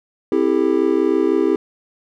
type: chord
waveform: triangle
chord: A minor seventh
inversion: first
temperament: just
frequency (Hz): 264 / 330 / 396 / 440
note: C4 / E4 / G4 / A4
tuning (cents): +16 / +2 / +18 / 0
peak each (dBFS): -20 / -16 / -16 / -21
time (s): 0.32-1.56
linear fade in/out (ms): 2
effects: none